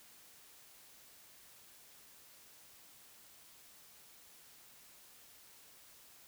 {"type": "silence", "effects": ["white hiss -60 dBFS RMS until 6.27 s"]}